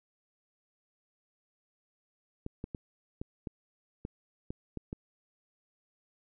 clicks, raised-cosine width 3 ms, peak -24 dBFS, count 9, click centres 2.464 / 2.641 / 2.748 / 3.215 / 3.472 / 4.051 / 4.505 / 4.773 / 4.929 s, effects none

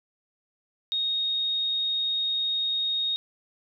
sine tone, 3729 Hz, A#7, in tune, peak -24 dBFS, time 0.92-3.16 s, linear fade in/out 0 ms, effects none

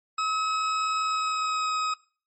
40% pulse tone with pitch glide, 1281 to 1265.6 Hz, E6 to D#6, -50 to +29 cents, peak -24 dBFS, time 0.18-1.94 s, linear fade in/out 5 ms, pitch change -21 cents, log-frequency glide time 0.98-1.73 s, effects noise-tail reverb RT60 0.4 s tail -21 dB re dry + MP3 32 kbps

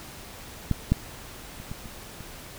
clicks, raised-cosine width 5 ms, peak -10 / -7 / -28 / -22 / -26 / -28 dBFS, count 6, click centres 0.713 / 0.92 / 1.601 / 1.715 / 1.858 / 2.207 s, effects pink hiss -43 dBFS RMS until 2.58 s

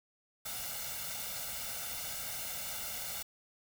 white noise with comb filter, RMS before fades -40 dBFS, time 0.45-3.23 s, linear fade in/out 10 ms, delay 1.4 ms, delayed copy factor +0.8, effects none

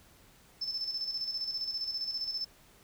sine tone with tremolo, 5274 Hz, E8, in tune, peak -30 dBFS, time 0.61-2.45 s, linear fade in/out 10 ms, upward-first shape square, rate 15 Hz, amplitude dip 55%, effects tanh soft clip ceiling -26 dBFS + pink hiss -60 dBFS RMS until 2.83 s

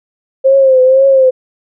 sine tone with vibrato, 528 Hz, C5, 16 cents sharp, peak -4 dBFS, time 0.44-1.31 s, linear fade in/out 20 ms, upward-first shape triangle, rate 2 Hz, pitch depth 67 cents each way, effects none

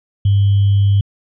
sine tone with sample-and-hold, 100 Hz, G2, 35 cents sharp, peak -9 dBFS, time 0.25-1.01 s, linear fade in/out 5 ms, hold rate 3150 Hz, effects resampled to 11025 Hz

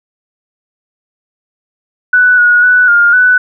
sine tone with pitch steps, 1487 / 1452 / 1485 / 1412 / 1492 Hz, F#6 / F#6 / F#6 / F6 / F#6, +8 / -33 / +6 / +19 / +14 cents, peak -4 dBFS, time 2.13-3.38 s, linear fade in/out 5 ms, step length 250 ms, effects none

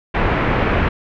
pink low-pass noise, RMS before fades -17 dBFS, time 0.14-0.89 s, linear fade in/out 10 ms, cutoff 2400 Hz, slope 24 dB/octave, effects none

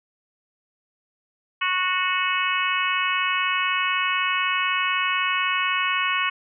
harmonic tone, 368 Hz, F#4, 9 cents flat, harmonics 3 / 4 / 5 / 6 / 7 / 8, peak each -25 / -29 / -30 / -28 / -27 / -29 dBFS, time 1.61-6.3 s, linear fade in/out 10 ms, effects none

